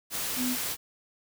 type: tone in noise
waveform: sine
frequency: 250.5 Hz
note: B3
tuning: 25 cents sharp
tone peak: -28 dBFS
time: 0.36-0.57 s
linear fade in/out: 50 ms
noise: white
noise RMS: -32 dBFS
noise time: 0.1-0.77 s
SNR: +1 dB
effects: none